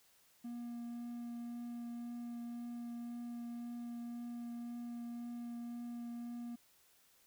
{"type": "tone with vibrato", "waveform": "triangle", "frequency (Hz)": 237.7, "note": "A#3", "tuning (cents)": 34, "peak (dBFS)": -40, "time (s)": [0.44, 6.56], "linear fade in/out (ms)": 10, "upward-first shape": "triangle", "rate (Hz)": 1.9, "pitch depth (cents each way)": 10, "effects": ["white hiss -69 dBFS RMS until 7.26 s"]}